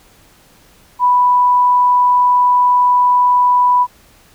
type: tone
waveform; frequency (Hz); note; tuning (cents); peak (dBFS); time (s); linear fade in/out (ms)
sine; 987.8; B5; 0; -8; 0.99-3.87; 50
effects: pink hiss -48 dBFS RMS until 4.34 s